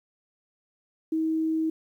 sine tone, 319.2 Hz, D#4, 44 cents sharp, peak -23 dBFS, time 1.12-1.7 s, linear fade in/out 5 ms, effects 10-bit

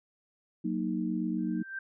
sine chord, D# minor, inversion first, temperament equal, 185 / 233.1 / 311.1 Hz, F#3 / A#3 / D#4, 0 / 0 / 0 cents, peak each -33 dBFS, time 0.64-1.63 s, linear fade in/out 10 ms
sine tone with exponential growth, 1568 Hz, G6, in tune, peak -32 dBFS, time 1.38-1.79 s, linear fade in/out 5 ms, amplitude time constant 88 ms
effects none

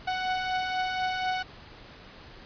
sawtooth beating tone pair, 739 / 743.1 Hz, F#5 / F#5, -2 / +7 cents, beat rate 4.1 Hz, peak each -32 / -24 dBFS, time 0.07-1.43 s, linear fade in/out 10 ms, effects pink hiss -48 dBFS RMS until 2.45 s + resampled to 11025 Hz

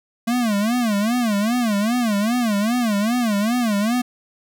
square tone with vibrato, 223.2 Hz, A3, 25 cents sharp, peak -18 dBFS, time 0.27-4.02 s, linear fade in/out 10 ms, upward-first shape sine, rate 2.5 Hz, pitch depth 190 cents each way, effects none

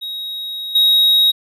triangle tone with level steps, 3791 Hz, A#7, 28 cents sharp, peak -22 / -8 dBFS, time 0.01-1.32 s, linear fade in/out 20 ms, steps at 0.75 s, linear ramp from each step 5 ms, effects none

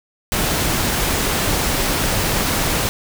pink noise, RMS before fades -19 dBFS, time 0.32-2.89 s, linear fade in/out 0 ms, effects none

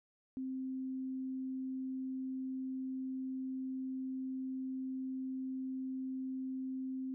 sine tone, 261.6 Hz, C4, in tune, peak -37 dBFS, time 0.37-7.14 s, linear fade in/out 0 ms, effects none

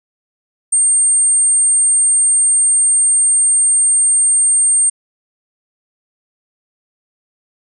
sine tone, 8680 Hz, C#9, 37 cents flat, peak -9 dBFS, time 0.72-4.9 s, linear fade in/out 10 ms, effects none

